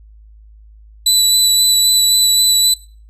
25% pulse tone with vibrato, 3969 Hz, B7, 8 cents sharp, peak -5 dBFS, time 1.06-2.74 s, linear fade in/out 5 ms, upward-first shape sine, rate 3.8 Hz, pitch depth 13 cents each way, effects noise-tail reverb RT60 0.4 s tail -20 dB re dry + added 53 Hz sine -39 dBFS peak until 3.09 s

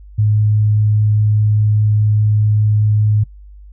sine tone, 106.1 Hz, G#2, 38 cents sharp, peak -10 dBFS, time 0.18-3.24 s, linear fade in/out 10 ms, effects noise-tail reverb RT60 0.1 s tail -22 dB re dry + added 50 Hz sine -35 dBFS peak until 3.72 s

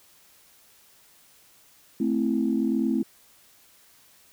sine chord, A minor, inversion none, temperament equal, 220 / 261.6 / 329.6 Hz, A3 / C4 / E4, 0 / 0 / 0 cents, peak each -25 / -25 / -27 dBFS, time 2-3.03 s, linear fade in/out 5 ms, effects tanh soft clip ceiling -12 dBFS + white hiss -57 dBFS RMS until 4.32 s

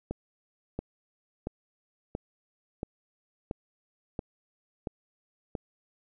click train, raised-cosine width 2 ms, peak -19 dBFS, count 9, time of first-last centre 0.11-5.552 s, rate 1.47 Hz, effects none

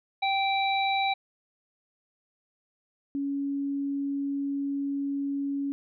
harmonic tone, 781 Hz, G5, 7 cents flat, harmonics 1 / 3 / 5, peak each -25 / -30 / -32 dBFS, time 0.22-1.14 s, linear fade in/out 10 ms
sine tone, 279.7 Hz, C#4, 16 cents sharp, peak -27 dBFS, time 3.15-5.72 s, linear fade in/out 0 ms
effects none

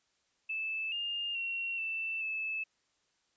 sine tone with pitch steps, 2627 / 2818 / 2735 / 2662 / 2614 Hz, E7 / F7 / F7 / E7 / E7, -7 / +15 / -37 / +16 / -15 cents, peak -33 dBFS, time 0.49-2.64 s, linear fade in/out 10 ms, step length 430 ms, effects white hiss -75 dBFS RMS until 3.36 s + resampled to 16000 Hz

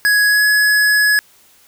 square tone with pitch glide, 1670 to 1689.4 Hz, G#6 to G#6, +9 to +29 cents, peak -11 dBFS, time 0.05-1.19 s, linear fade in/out 0 ms, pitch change +20 cents, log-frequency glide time 0.27-0.45 s, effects white hiss -50 dBFS RMS until 1.67 s

